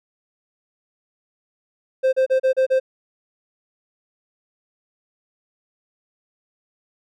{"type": "tone bursts", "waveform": "triangle", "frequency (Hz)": 523.3, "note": "C5", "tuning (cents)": 0, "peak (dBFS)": -12, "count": 6, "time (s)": [2.03, 2.8], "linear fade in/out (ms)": 20, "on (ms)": 100, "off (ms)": 34, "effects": []}